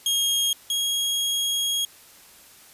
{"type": "tone pair in turn", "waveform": "sawtooth", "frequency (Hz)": [3257, 3285], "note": ["G#7", "G#7"], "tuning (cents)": [-34, -20], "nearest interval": "unison", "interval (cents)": 14, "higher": "second", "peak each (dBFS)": [-17, -19], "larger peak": "first", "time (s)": [[0.06, 0.53], [0.7, 1.85]], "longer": "second", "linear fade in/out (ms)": 2, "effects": ["white hiss -50 dBFS RMS until 2.73 s", "resampled to 32000 Hz"]}